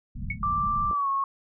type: low-pass noise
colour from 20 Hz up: pink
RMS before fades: -34 dBFS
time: 0.15-0.92 s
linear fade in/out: 10 ms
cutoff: 230 Hz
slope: 96 dB/octave
type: tone with exponential decay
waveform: sine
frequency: 2217 Hz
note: C#7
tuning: in tune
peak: -24 dBFS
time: 0.3-0.39 s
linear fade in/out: 5 ms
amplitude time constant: 18 ms
type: tone with pitch glide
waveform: sine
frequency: 1174.7 to 1096 Hz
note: D6 to C#6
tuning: 0 to -20 cents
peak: -23 dBFS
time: 0.43-1.24 s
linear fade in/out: 2 ms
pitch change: -120 cents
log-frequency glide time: 0.92-1.08 s
type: clicks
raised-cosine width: 2 ms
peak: -26 / -32 dBFS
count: 2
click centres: 0.912 / 0.931 s
effects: none